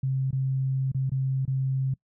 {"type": "tone with dropouts", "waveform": "sine", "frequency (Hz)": 133, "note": "C3", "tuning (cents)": 29, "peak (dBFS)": -23, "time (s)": [0.03, 1.94], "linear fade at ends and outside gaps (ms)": 5, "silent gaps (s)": [[0.309, 0.328], [0.918, 0.946], [1.096, 1.117], [1.453, 1.477]], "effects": ["noise-tail reverb RT60 0.1 s tail -24 dB re dry"]}